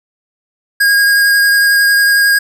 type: tone with vibrato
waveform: square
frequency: 1631 Hz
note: G#6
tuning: 32 cents flat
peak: -8 dBFS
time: 0.8-2.39 s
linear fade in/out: 10 ms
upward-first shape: sine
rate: 11 Hz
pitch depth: 11 cents each way
effects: none